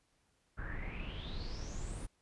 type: noise with low-pass filter sweep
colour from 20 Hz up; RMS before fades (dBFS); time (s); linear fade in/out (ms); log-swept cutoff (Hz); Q
brown; -41; 0.57-2.07; 20; 1500 to 10000; 9.6
effects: pink hiss -75 dBFS RMS until 2.21 s + resampled to 24000 Hz

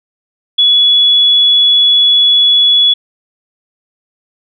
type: tone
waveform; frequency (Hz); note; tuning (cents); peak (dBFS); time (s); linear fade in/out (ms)
sine; 3395; G#7; +37; -5; 0.58-2.94; 10
effects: none

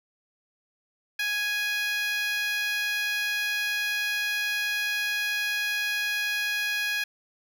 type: tone with high-pass filter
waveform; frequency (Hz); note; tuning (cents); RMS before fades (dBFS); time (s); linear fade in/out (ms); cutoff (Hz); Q
10% pulse; 830.6; G#5; 0; -28; 1.19-7.04; 5; 1900; 4.1
effects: none

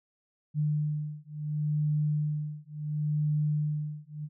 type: beating tone pair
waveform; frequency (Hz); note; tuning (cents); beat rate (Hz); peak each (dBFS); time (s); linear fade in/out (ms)
sine; 150 / 150.71; D3 / D3; +37 / +45; 0.71; -30; 0.54-4.29; 50
effects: none

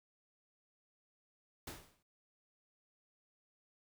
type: noise with exponential decay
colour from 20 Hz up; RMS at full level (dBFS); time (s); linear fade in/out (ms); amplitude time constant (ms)
pink; -43; 1.67-2.03; 5; 77
effects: none

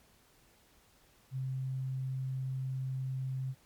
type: tone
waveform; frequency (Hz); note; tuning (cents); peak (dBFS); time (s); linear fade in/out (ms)
sine; 131.5; C3; +9; -33; 1.31-3.55; 50
effects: pink hiss -65 dBFS RMS until 3.65 s + MP3 96 kbps

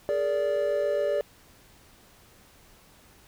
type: tone cluster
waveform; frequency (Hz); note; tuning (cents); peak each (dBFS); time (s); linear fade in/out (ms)
triangle; 415.2 / 462.8 / 581; G#4 / A#4 / D5; 0 / -13 / -19; -28 / -31 / -23; 0.09-1.21; 0
effects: pink hiss -56 dBFS RMS until 3.27 s

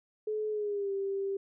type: tone with pitch glide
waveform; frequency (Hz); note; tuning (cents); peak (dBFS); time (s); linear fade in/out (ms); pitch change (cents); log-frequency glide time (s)
sine; 428.3 to 392.8; A4 to G4; -47 to +4; -30; 0.27-1.37; 5; -149; 0.5-0.92
effects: none

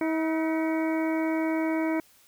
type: harmonic tone with a mistuned harmonic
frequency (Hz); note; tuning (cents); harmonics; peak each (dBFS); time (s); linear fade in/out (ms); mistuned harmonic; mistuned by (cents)
320.3; E4; -50; 1 / 2 / 3 / 4 / 5 / 6 / 7; -25 / -32 / -36 / -44 / -42 / -42 / -38; 0.01-2; 2; 5; -77
effects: white hiss -59 dBFS RMS until 2.27 s

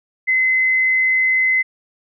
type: tone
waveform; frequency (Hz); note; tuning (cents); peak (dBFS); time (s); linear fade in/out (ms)
sine; 2046; C7; -39; -13; 0.27-1.63; 20
effects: none

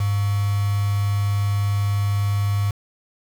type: tone with quantisation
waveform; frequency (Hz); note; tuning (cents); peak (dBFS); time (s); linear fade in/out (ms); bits
sine; 101.3; G#2; -43; -18; 0-2.71; 5; 5
effects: none

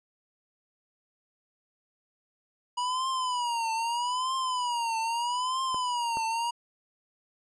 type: tone with vibrato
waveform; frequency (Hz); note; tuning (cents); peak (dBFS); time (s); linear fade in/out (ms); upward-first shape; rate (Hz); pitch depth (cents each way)
square; 972; B5; -28; -28; 2.77-6.51; 10; triangle; 0.79; 150
type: clicks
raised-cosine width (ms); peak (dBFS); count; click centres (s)
1; -24; 2; 5.745 / 6.171
effects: resampled to 22050 Hz

